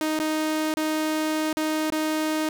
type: tone with dropouts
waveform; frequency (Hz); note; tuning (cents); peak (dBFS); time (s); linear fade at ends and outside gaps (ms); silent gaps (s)
sawtooth; 311.1; D#4; 0; -19; 0.01-2.49; 1; 0.19-0.198 / 0.74-0.77 / 1.529-1.57 / 1.902-1.922
effects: none